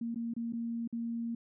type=tone with dropouts; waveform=sine; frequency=232.3 Hz; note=A#3; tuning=6 cents flat; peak=-33 dBFS; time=0.01-1.35 s; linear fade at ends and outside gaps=5 ms; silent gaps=0.146-0.158 / 0.338-0.364 / 0.525-0.533 / 0.876-0.926 s; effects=none